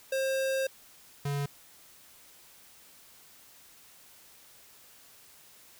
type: tone pair in turn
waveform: square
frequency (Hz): 533 / 142.16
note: C5 / C#3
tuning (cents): +32 / +44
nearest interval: octave + major seventh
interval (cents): 2288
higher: first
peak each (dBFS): -28 / -30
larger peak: first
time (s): 0.12-0.67 / 1.25-1.46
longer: first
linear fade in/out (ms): 5
effects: white hiss -56 dBFS RMS until 5.79 s